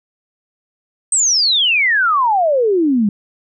sine exponential sweep, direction down, 8390 to 196 Hz, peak -11 dBFS, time 1.12-3.09 s, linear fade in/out 2 ms, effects none

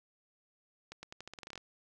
accelerating click train, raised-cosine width 0.2 ms, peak -28 dBFS, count 13, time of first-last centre 0.92-1.577 s, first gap 110 ms, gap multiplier 0.86, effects none

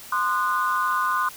sine tone cluster, 1039 / 1222 / 1473 Hz, C6 / D#6 / F#6, -12 / -32 / -8 cents, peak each -23 / -24 / -26 dBFS, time 0.12-1.29 s, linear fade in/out 5 ms, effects tanh soft clip ceiling -12 dBFS + white hiss -42 dBFS RMS until 1.36 s

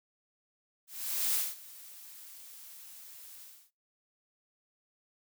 blue noise with ADSR envelope, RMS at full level -29 dBFS, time 0.87-3.71 s, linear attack 470 ms, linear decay 210 ms, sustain -21 dB, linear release 290 ms, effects noise-tail reverb RT60 0.3 s tail -26 dB re dry

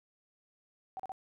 sine tone bursts, 763 Hz, G5, 47 cents flat, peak -37 dBFS, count 3, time 0.97-1.119 s, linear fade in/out 0 ms, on 25 ms, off 37 ms, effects none

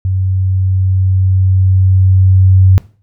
sine tone with level ramp, 94.2 Hz, F#2, 32 cents sharp, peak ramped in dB -11 to -3 dBFS, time 0.05-2.78 s, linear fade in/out 0 ms, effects noise-tail reverb RT60 0.4 s tail -19 dB re dry

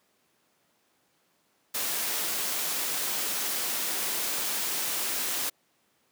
white noise, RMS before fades -30 dBFS, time 1.74-5.5 s, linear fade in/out 10 ms, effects pink hiss -69 dBFS RMS until 6.11 s + high-pass 200 Hz 12 dB/octave

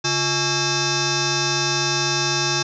sine tone with frequency modulation, 2600 Hz, E7, 24 cents flat, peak -18 dBFS, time 0.04-2.63 s, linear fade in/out 10 ms, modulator 492 Hz, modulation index 7.2, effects none

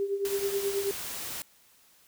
sine tone with tremolo, 397.7 Hz, G4, 25 cents sharp, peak -24 dBFS, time 0-0.91 s, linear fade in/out 0 ms, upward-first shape triangle, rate 9.3 Hz, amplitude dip 75%
white noise, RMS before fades -37 dBFS, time 0.25-1.42 s, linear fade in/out 0 ms
effects white hiss -61 dBFS RMS until 2.07 s

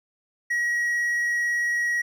triangle tone with vibrato, 1907 Hz, A#6, 39 cents sharp, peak -20 dBFS, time 0.5-2.02 s, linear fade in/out 10 ms, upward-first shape triangle, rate 18 Hz, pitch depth 9 cents each way, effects none

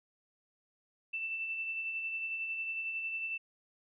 sine tone with tremolo, 2663 Hz, E7, 17 cents sharp, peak -33 dBFS, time 1.13-3.38 s, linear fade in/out 10 ms, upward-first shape sine, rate 11 Hz, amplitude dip 35%, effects none

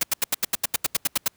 white noise bursts, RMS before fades -21 dBFS, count 13, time 0.01-1.281 s, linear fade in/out 5 ms, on 23 ms, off 81 ms, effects pink hiss -62 dBFS RMS until 1.36 s + high-pass 60 Hz 12 dB/octave

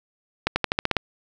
accelerating click train, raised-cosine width 0.3 ms, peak -4 dBFS, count 8, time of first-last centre 0.47-0.967 s, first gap 90 ms, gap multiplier 0.92, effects none

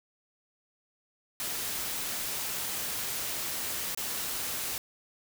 white noise with dropouts, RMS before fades -34 dBFS, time 1.4-4.78 s, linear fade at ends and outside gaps 1 ms, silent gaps 3.948-3.974 s, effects none

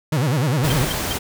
40% pulse tone with vibrato, 138.2 Hz, C#3, 5 cents flat, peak -16 dBFS, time 0.12-0.85 s, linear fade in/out 5 ms, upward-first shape sine, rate 9.9 Hz, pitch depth 260 cents each way
pink noise, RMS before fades -24 dBFS, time 0.63-1.19 s, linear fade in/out 20 ms
sine tone bursts, 3165 Hz, G7, 16 cents sharp, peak -23 dBFS, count 3, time 0.7-1.129 s, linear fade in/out 5 ms, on 23 ms, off 180 ms
effects none

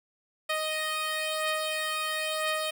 10% pulse beating tone pair, 622 / 623 Hz, D#5 / D#5, -1 / +2 cents, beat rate 1 Hz, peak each -27 / -21 dBFS, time 0.49-2.71 s, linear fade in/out 10 ms, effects none

